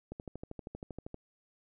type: click train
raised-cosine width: 2 ms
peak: -28 dBFS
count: 14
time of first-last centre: 0.12-1.144 s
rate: 12.7 Hz
effects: none